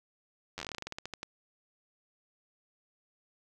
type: slowing click train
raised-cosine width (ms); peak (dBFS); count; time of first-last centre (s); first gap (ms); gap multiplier
0.2; -21; 18; 0.58-1.231; 10; 1.15
effects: none